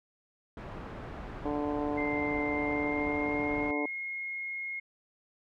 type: low-pass noise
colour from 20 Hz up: pink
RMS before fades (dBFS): -42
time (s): 0.57-3.71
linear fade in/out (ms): 2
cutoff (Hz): 1500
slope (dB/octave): 12
type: harmonic tone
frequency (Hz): 146.83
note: D3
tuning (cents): 0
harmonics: 2 / 3 / 4 / 5 / 6 / 7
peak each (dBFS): -32 / -36 / -38 / -40 / -42 / -43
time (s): 1.45-3.86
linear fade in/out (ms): 5
type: tone with pitch glide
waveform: sine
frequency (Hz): 2093 to 2153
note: C7 to C7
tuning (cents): 0 to +49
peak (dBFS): -34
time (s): 1.97-4.8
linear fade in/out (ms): 10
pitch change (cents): +49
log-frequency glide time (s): 2.46-3.91
effects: none